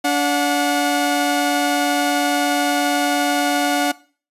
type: tone pair together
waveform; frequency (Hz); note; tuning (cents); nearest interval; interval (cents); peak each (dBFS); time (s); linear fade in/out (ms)
sawtooth; 288.1 / 726; D4 / F#5; -33 / -33; octave + major third; 1600; -15; 0.04-3.92; 10
effects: noise-tail reverb RT60 0.4 s tail -20 dB re dry + resampled to 32000 Hz